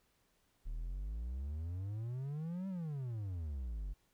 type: exponential two-way sweep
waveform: triangle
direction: up then down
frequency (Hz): 36.02 to 196 to 44.13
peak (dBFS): -36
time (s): 0.65-3.94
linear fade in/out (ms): 20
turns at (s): 2.68
effects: pink hiss -75 dBFS RMS until 4.13 s